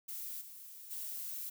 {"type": "noise with level steps", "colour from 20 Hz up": "violet", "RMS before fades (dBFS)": [-43, -51, -42], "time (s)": [0.08, 1.5], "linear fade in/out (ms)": 10, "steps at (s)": [0.4, 0.9], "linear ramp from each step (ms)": 20, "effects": []}